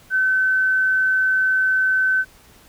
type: tone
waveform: sine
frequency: 1526 Hz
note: G6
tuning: 47 cents flat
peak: -15 dBFS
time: 0.1-2.25 s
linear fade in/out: 50 ms
effects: pink hiss -50 dBFS RMS until 2.68 s